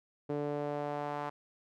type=tone with band-pass filter sweep; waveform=sawtooth; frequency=146.1 Hz; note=D3; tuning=9 cents flat; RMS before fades=-36 dBFS; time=0.29-1.3 s; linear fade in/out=10 ms; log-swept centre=420 to 940 Hz; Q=1.9; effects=none